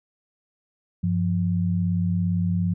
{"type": "tone pair together", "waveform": "sine", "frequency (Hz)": [97.04, 174.61], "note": ["G2", "F3"], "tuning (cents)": [-17, 0], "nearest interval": "minor seventh", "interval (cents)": 1017, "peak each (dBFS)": [-24, -22], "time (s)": [1.03, 2.74], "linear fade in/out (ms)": 10, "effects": []}